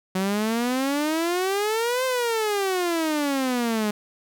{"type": "exponential two-way sweep", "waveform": "sawtooth", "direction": "up then down", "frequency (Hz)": [185, 523.3, 206.4], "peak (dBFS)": -18, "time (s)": [0.15, 3.91], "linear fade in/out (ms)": 5, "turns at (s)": 2.05, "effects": []}